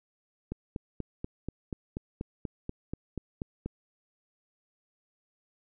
click train, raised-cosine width 3 ms, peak -21 dBFS, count 14, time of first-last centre 0.52-3.66 s, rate 4.14 Hz, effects none

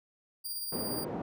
10% pulse tone with tremolo, 4782 Hz, D8, 30 cents sharp, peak -27 dBFS, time 0.44-1.05 s, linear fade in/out 20 ms, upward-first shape sine, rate 17 Hz, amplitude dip 35%
pink band-pass noise, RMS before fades -37 dBFS, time 0.72-1.22 s, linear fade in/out 5 ms, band 190 to 620 Hz, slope 12 dB/octave
effects none

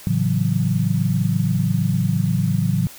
sine chord, F# minor seventh, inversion first, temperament equal, 110 / 138.59 / 164.81 / 185 Hz, A2 / C#3 / E3 / F#3, 0 / 0 / 0 / 0 cents, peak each -22 dBFS, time 0.07-2.87 s, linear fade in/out 0 ms, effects white hiss -41 dBFS RMS until 2.98 s

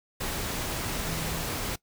sine tone in noise, 161 Hz, E3, 41 cents flat, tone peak -36 dBFS, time 1.05-1.44 s, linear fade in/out 10 ms, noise pink, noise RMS -32 dBFS, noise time 0.2-1.76 s, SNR -7 dB, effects noise-tail reverb RT60 0.1 s tail -20 dB re dry

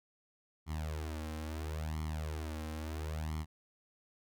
sawtooth tone with flanger, 77.78 Hz, D#2, in tune, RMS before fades -39 dBFS, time 0.66-3.46 s, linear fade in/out 50 ms, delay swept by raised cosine 0.93 to 3.83 ms, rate 0.74 Hz, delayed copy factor +0.95, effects none

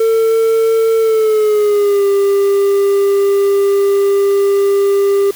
triangle tone with pitch glide, 449.5 to 398.2 Hz, A4 to G4, +37 to +27 cents, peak -7 dBFS, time 0-5.31 s, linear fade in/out 5 ms, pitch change -210 cents, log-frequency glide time 0.98-2.05 s, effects white hiss -34 dBFS RMS until 5.35 s

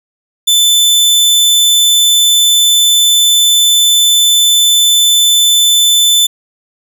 sawtooth tone, 3520 Hz, A7, in tune, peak -3 dBFS, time 0.47-6.27 s, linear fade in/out 10 ms, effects none

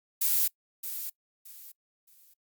violet noise with echo, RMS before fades -25 dBFS, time 0.21-0.48 s, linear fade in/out 10 ms, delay 620 ms, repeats 3, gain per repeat -11 dB, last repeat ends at 2.34 s, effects noise-tail reverb RT60 0.1 s tail -24 dB re dry + Opus 48 kbps

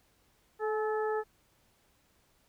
harmonic tone with a mistuned harmonic, 433.1 Hz, A4, 27 cents flat, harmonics 1 / 2 / 3 / 4, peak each -30 / -36 / -40 / -42 dBFS, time 0.59-1.24 s, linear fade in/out 50 ms, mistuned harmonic 2, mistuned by -28 cents, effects pink hiss -69 dBFS RMS until 2.48 s

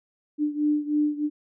sine beating tone pair, 296.9 / 300.1 Hz, D4 / D4, +19 / +38 cents, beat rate 3.2 Hz, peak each -23 / -26 dBFS, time 0.38-1.3 s, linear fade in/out 50 ms, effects none

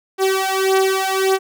sawtooth beating tone pair, 382.1 / 383.8 Hz, G4 / G4, -44 / -37 cents, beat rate 1.7 Hz, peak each -14 dBFS, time 0.18-1.39 s, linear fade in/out 50 ms, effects none

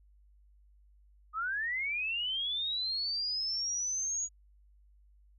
sine linear sweep, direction up, 1227 to 6790 Hz, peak -31 dBFS, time 1.33-4.29 s, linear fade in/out 50 ms, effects added 50 Hz sine -59 dBFS peak until 5.38 s

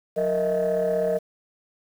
sine tone cluster, 182.5 / 463.1 / 624 / 660 Hz, F#3 / A#4 / D#5 / E5, -24 / -11 / +5 / +2 cents, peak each -31 / -23 / -22 / -30 dBFS, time 0.16-1.19 s, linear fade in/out 20 ms, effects tanh soft clip ceiling -16 dBFS + 8-bit

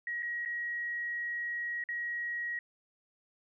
sine tone with dropouts, 1900 Hz, A#6, 33 cents sharp, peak -33 dBFS, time 0.07-2.59 s, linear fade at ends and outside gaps 2 ms, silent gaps 0.224-0.229 / 0.451-0.458 / 1.839-1.888 s, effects none

